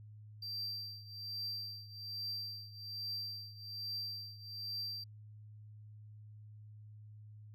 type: tone with tremolo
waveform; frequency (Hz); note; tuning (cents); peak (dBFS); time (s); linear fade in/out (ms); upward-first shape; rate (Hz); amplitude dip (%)
triangle; 4699; D8; 0; -36; 0.42-5.04; 5; triangle; 1.2; 90
effects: added 106 Hz sine -51 dBFS peak until 7.54 s